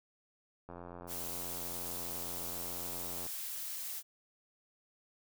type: click train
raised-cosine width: 1 ms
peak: -33 dBFS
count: 226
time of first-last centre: 0.69-3.264 s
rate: 87.4 Hz
type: noise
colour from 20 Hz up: blue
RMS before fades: -41 dBFS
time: 1.07-4.03 s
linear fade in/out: 50 ms
effects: none

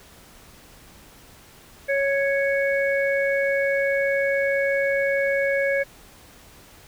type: harmonic tone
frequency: 554.4 Hz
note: C#5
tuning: in tune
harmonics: 1 / 3 / 4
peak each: -21 / -26 / -27 dBFS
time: 1.88-5.84 s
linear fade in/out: 20 ms
effects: pink hiss -49 dBFS RMS until 6.87 s

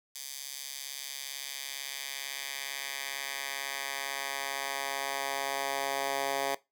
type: tone with high-pass filter sweep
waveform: 10% pulse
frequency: 137.8 Hz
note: C#3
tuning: 10 cents flat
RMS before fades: -36 dBFS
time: 0.15-6.55 s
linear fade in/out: 5 ms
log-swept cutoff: 5100 to 600 Hz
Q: 0.9
effects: noise-tail reverb RT60 0.2 s tail -19 dB re dry

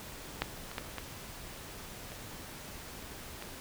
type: clicks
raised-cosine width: 0.3 ms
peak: -13 / -27 / -18 / -21 / -30 / -25 dBFS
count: 6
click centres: 0.42 / 0.715 / 0.782 / 0.983 / 2.119 / 3.424 s
effects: pink hiss -46 dBFS RMS until 3.6 s

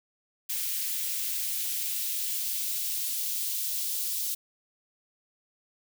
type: noise with high-pass filter sweep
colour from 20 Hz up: blue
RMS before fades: -31 dBFS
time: 0.49-4.35 s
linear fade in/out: 10 ms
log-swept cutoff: 2200 to 3700 Hz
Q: 1.1
effects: none

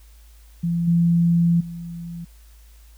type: tone with level steps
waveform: sine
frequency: 170 Hz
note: F3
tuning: 46 cents flat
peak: -19 / -14 / -30 dBFS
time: 0.63-2.25 s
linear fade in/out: 10 ms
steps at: 0.87 / 1.6 s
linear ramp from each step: 10 ms
effects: added 54 Hz sine -45 dBFS peak until 2.97 s + white hiss -57 dBFS RMS until 2.97 s

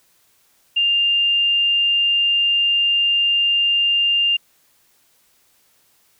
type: tone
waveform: sine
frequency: 2800 Hz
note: F7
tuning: 4 cents sharp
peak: -14 dBFS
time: 0.76-4.37 s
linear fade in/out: 10 ms
effects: white hiss -59 dBFS RMS until 6.19 s

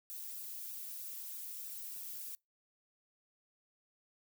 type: noise with flanger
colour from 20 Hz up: violet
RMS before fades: -45 dBFS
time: 0.1-2.35 s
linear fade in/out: 0 ms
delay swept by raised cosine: 0.92 to 2.52 ms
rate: 3.2 Hz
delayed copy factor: -0.6
effects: noise-tail reverb RT60 0.2 s tail -26 dB re dry

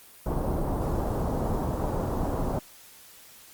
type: low-pass noise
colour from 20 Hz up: pink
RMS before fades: -28 dBFS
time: 0.26-2.59 s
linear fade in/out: 2 ms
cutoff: 980 Hz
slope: 24 dB/octave
effects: white hiss -51 dBFS RMS until 3.53 s + Opus 32 kbps

